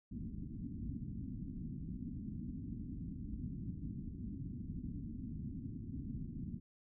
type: low-pass noise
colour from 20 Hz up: white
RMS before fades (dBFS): -44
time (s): 0.11-6.6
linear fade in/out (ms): 10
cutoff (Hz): 270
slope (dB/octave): 48
effects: none